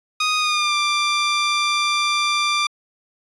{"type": "tone with pitch glide", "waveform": "15% pulse", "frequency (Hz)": [1244.5, 1183.5], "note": ["D#6", "D6"], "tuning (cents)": [0, 13], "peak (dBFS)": -11, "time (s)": [0.2, 2.67], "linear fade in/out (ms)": 5, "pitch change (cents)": -87, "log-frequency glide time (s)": [0.38, 0.75], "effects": ["resampled to 22050 Hz"]}